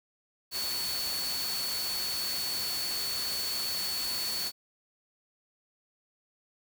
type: tone in noise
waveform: sine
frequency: 4435 Hz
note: C#8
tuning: in tune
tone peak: -32 dBFS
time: 0.51-4.52 s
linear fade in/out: 50 ms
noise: white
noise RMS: -36 dBFS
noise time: 0.51-4.52 s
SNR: +1 dB
effects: none

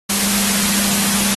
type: tone in noise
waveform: sine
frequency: 200.6 Hz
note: G3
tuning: 40 cents sharp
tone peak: -21 dBFS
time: 0.09-1.35 s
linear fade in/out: 10 ms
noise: white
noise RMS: -17 dBFS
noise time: 0.09-1.35 s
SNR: -7 dB
effects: AAC 32 kbps

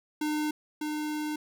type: tone pair in turn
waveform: square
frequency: 302.9 / 302.9 Hz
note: D#4 / D#4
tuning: -46 / -46 cents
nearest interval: unison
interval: 0 cents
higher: neither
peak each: -28 / -31 dBFS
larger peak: first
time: 0.21-0.51 / 0.81-1.36 s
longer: second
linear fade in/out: 5 ms
effects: none

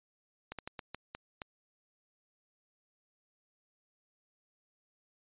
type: slowing click train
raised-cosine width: 0.3 ms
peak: -24 dBFS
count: 7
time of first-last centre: 0.52-1.418 s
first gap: 67 ms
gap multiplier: 1.32
effects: resampled to 8000 Hz

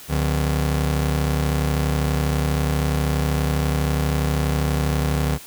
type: ring-modulated tone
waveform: 35% pulse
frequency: 108.5 Hz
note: A2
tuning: 24 cents flat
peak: -14 dBFS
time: 0.08-5.39 s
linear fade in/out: 50 ms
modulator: 38.1 Hz
effects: white hiss -41 dBFS RMS until 5.46 s

